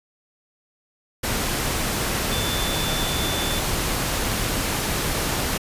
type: tone in noise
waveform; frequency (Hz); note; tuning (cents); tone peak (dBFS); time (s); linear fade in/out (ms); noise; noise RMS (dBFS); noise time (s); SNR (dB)
sine; 3520; A7; 0; -29; 2.31-3.6; 10; pink; -24; 1.23-5.58; -8
effects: resampled to 32000 Hz